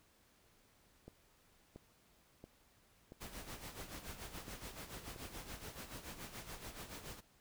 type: click train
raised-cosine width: 2 ms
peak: -38 dBFS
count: 7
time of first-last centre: 1.08-5.162 s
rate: 1.47 Hz
type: noise with tremolo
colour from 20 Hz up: pink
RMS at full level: -47 dBFS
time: 3.2-7.21 s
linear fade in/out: 20 ms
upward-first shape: sine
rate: 7 Hz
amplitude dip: 65%
effects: pink hiss -70 dBFS RMS until 7.4 s